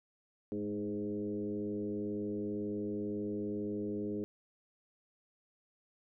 sine tone with frequency modulation, 312.3 Hz, D#4, 7 cents sharp, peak -34 dBFS, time 0.52-4.24 s, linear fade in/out 0 ms, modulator 102 Hz, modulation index 1.4, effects none

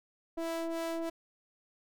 square ring-modulated tone, 164.81 Hz, E3, in tune, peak -31 dBFS, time 0.37-1.1 s, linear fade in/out 10 ms, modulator 496 Hz, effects none

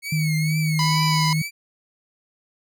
sawtooth tone with vibrato, 2217 Hz, C#7, in tune, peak -24 dBFS, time 0.02-1.51 s, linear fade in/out 50 ms, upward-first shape triangle, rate 2.2 Hz, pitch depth 100 cents each way
sine tone with pitch glide, 155.56 to 156.55 Hz, D#3 to D#3, 0 to +11 cents, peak -19 dBFS, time 0.12-1.42 s, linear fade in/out 5 ms, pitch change +11 cents, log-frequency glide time 0.4-0.86 s
harmonic tone, 992 Hz, B5, 7 cents sharp, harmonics 1 / 2 / 3 / 4 / 5 / 6 / 7, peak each -23 / -34 / -33 / -32 / -26 / -38 / -37 dBFS, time 0.79-1.33 s, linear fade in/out 2 ms
effects none

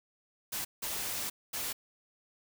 white noise bursts at uneven times, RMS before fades -36 dBFS, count 3, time 0.52-0.65 / 0.82-1.3 / 1.53-1.73 s, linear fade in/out 10 ms, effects none

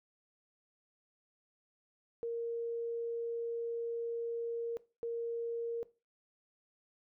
sine tone bursts at uneven times, 465.7 Hz, A#4, 2 cents flat, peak -34 dBFS, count 2, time 2.23-4.77 / 5.03-5.83 s, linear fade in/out 0 ms, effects noise-tail reverb RT60 0.3 s tail -19 dB re dry

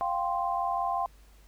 sine chord, F suspended second, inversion none, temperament equal, 698.5 / 784 / 1046.5 Hz, F5 / G5 / C6, 0 / 0 / 0 cents, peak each -31 dBFS, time 0.01-1.06 s, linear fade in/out 0 ms, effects added 50 Hz sine -53 dBFS peak until 1.47 s + pink hiss -62 dBFS RMS until 1.47 s

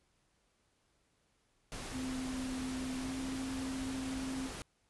pink noise, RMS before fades -44 dBFS, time 1.72-4.62 s, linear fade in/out 0 ms
sine tone with pitch glide, 258.5 to 263.6 Hz, C4 to C4, -21 to +13 cents, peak -37 dBFS, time 1.91-4.51 s, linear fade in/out 50 ms, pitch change +34 cents, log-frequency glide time 3.01-3.11 s
effects pink hiss -75 dBFS RMS until 4.89 s + resampled to 24000 Hz

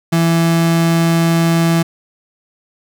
35% pulse tone, 166.4 Hz, E3, 17 cents sharp, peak -9 dBFS, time 0.12-1.83 s, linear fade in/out 10 ms, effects none

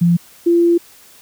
sine tone pair in turn, 171.9 / 342.1 Hz, F3 / F4, -27 / -36 cents, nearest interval octave, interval 1191 cents, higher second, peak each -9 dBFS, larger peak neither, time 0.01-0.17 / 0.46-0.78 s, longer second, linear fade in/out 10 ms, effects white hiss -45 dBFS RMS until 1.21 s

